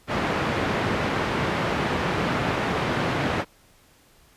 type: band-pass noise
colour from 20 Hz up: pink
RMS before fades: -25 dBFS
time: 0.07-3.45 s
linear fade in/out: 50 ms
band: 110 to 2300 Hz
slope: 12 dB/octave
effects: pink hiss -57 dBFS RMS until 4.36 s + resampled to 32000 Hz